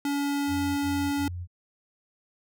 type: tone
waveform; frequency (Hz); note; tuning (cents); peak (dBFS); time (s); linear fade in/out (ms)
square; 284; C#4; +42; -26; 0.05-1.28; 2
type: tone bursts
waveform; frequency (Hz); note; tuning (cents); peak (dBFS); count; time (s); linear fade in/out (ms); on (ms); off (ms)
sine; 88.2; F2; +18; -32; 3; 0.47-1.474; 50; 310; 37
effects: none

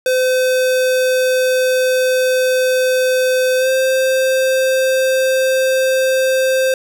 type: tone with pitch glide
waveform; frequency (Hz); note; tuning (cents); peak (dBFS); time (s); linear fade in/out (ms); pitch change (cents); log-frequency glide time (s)
square; 512 to 523.4; C5 to C5; -38 to 0; -13; 0.06-6.74; 2; +38; 3.58-3.69
effects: none

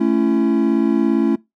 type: chord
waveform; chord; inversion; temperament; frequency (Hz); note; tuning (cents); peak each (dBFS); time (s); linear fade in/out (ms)
triangle; A major; none; equal with one note detuned; 220 / 277.2 / 335.4; A3 / C#4 / E4; 0 / 0 / +30; -16; 0-1.36; 10
effects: noise-tail reverb RT60 0.2 s tail -22 dB re dry

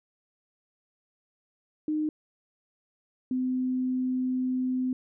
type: tone pair in turn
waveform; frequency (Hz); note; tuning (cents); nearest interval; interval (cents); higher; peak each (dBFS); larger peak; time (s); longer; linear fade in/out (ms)
sine; 306.5 / 255.5; D#4 / C4; -26 / -41; minor third; 315; first; -25; neither; 1.88-2.09 / 3.31-4.93; second; 2
effects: none

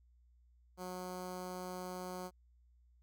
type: tone with notch filter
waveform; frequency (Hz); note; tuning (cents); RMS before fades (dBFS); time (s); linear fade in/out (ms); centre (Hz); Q
10% pulse; 182.2; F#3; -26; -44; 0.77-2.31; 50; 2700; 1.5
effects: added 60 Hz sine -64 dBFS peak until 3.02 s

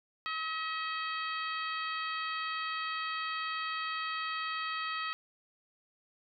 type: harmonic tone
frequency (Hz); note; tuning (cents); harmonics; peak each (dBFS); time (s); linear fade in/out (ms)
639; D#5; +46; 2 / 3 / 4 / 5 / 6 / 7; -36 / -40 / -42 / -44 / -46 / -47; 0.26-5.13; 0
effects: none

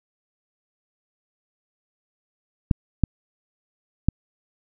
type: clicks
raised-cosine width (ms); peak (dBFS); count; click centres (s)
5; -4; 3; 2.712 / 3.037 / 4.086
effects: none

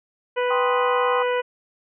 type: harmonic tone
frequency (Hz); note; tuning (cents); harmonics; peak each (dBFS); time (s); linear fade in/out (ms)
493.9; B4; 0; 1 / 2 / 3 / 4 / 5 / 6; -21 / -27 / -31 / -33 / -35 / -37; 0.36-1.42; 20
type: chord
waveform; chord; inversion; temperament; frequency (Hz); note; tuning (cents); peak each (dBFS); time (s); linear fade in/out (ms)
sine; C minor; second; equal; 784 / 1046.5 / 1244.5; G5 / C6 / Eb6; 0 / 0 / 0; -28 / -24 / -27; 0.5-1.23; 10
effects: none

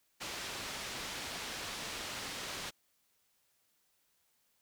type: low-pass noise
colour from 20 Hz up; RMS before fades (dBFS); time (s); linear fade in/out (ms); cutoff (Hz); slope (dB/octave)
white; -42; 0.2-2.71; 20; 4900; 12
effects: white hiss -75 dBFS RMS until 4.61 s

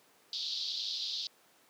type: band-pass noise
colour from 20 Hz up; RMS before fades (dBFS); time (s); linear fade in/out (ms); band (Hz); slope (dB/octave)
pink; -37; 0.33-1.27; 2; 3600 to 4800; 48
effects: pink hiss -64 dBFS RMS until 1.69 s + high-pass 300 Hz 12 dB/octave

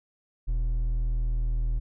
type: tone with hard clipping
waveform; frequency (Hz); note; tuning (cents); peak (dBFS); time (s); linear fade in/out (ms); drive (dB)
sine; 40.2; E1; -43; -25; 0.47-1.8; 20; 5
effects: none

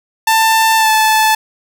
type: tone with pitch glide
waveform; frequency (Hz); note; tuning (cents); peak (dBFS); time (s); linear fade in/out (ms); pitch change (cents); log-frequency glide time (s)
sawtooth; 890 to 872.7; A5 to A5; +20 to -14; -5; 0.27-1.35; 5; -34; 0.77-0.9
effects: none

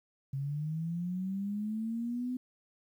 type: linear sweep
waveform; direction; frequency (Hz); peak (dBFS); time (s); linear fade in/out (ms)
sine; up; 134.2 to 254.3; -32; 0.33-2.37; 5
effects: 11-bit

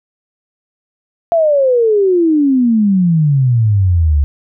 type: exponential sweep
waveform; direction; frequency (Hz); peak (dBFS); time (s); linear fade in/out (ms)
sine; down; 686 to 69.3; -8; 1.32-4.24; 0
effects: none

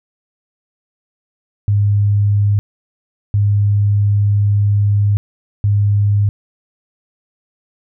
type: tone bursts at uneven times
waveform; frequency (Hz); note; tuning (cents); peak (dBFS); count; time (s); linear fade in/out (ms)
sine; 102.3; G#2; -26; -10; 3; 1.68-2.59 / 3.34-5.17 / 5.64-6.29; 0
effects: none

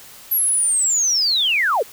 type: linear sweep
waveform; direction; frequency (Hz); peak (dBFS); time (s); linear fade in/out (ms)
sine; down; 11820 to 379.8; -15; 0.31-1.83; 10
effects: white hiss -42 dBFS RMS until 1.92 s

